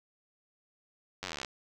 slowing click train, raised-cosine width 0.2 ms, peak -19 dBFS, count 18, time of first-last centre 1.23-1.448 s, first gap 10 ms, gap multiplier 1.03, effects none

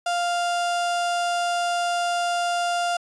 35% pulse tone, 698.5 Hz, F5, in tune, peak -20 dBFS, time 0.06-2.97 s, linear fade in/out 5 ms, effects resampled to 22050 Hz

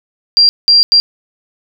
sine tone bursts at uneven times, 4749 Hz, D8, 18 cents sharp, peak -4 dBFS, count 3, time 0.37-0.49 / 0.68-0.83 / 0.92-1 s, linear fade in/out 0 ms, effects none

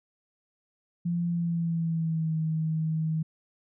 sine tone with pitch glide, 172.1 to 158.73 Hz, F3 to D#3, -25 to +35 cents, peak -25 dBFS, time 1.05-3.23 s, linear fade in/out 10 ms, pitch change -140 cents, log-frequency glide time 1.28-2.36 s, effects none

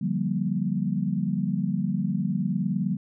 sine chord, G minor seventh, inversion second, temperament just, 147 / 176.4 / 196 / 235.2 Hz, D3 / F3 / G3 / Bb3, +2 / +18 / 0 / +16 cents, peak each -31 / -28 / -27 / -31 dBFS, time 0.01-2.97 s, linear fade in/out 10 ms, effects none

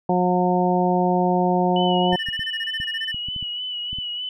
harmonic tone, 180 Hz, F#3, 47 cents flat, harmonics 1 / 2 / 3 / 4 / 5, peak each -21 / -23 / -26 / -22 / -25 dBFS, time 0.09-2.16 s, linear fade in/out 5 ms
sine tone with vibrato, 2957 Hz, F#7, 2 cents flat, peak -26 dBFS, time 1.76-4.29 s, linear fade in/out 2 ms, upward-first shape sine, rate 3.3 Hz, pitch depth 35 cents each way
triangle tone bursts, 1800 Hz, A6, 39 cents sharp, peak -24 dBFS, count 15, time 2.12-3.119 s, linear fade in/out 10 ms, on 47 ms, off 21 ms
clicks, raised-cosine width 5 ms, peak -24 dBFS, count 10, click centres 2.13 / 2.287 / 2.394 / 2.801 / 3.145 / 3.286 / 3.363 / 3.427 / 3.93 / 3.986 s
effects none

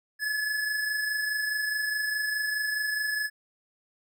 square tone pair together, 1707.2 / 1732 Hz, G#6 / A6, +47 / -28 cents, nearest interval unison, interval 25 cents, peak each -28 / -38 dBFS, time 0.19-3.3 s, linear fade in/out 50 ms, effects none

